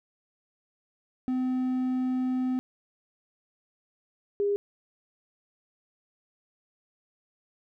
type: tone pair in turn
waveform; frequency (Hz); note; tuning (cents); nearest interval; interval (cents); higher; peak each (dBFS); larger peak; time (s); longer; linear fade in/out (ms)
triangle / sine; 255.6 / 405.7; C4 / G#4; -40 / -41; minor sixth; 799; second; -23; neither; 1.28-2.59 / 4.4-4.56; first; 0
effects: none